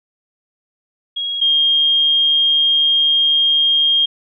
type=tone pair in turn; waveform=sine; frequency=3294 / 3226 Hz; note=G#7 / G7; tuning=-15 / +49 cents; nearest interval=unison; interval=36 cents; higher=first; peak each=-19 / -11 dBFS; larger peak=second; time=1.16-1.41 / 1.41-4.06 s; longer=second; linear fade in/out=10 ms; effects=none